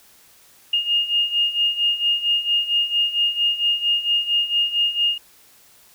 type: beating tone pair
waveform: sine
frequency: 2837 / 2841.4 Hz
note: F7 / F7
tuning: +27 / +29 cents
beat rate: 4.4 Hz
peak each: -23 / -19 dBFS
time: 0.73-5.18 s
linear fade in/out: 5 ms
effects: white hiss -52 dBFS RMS until 5.94 s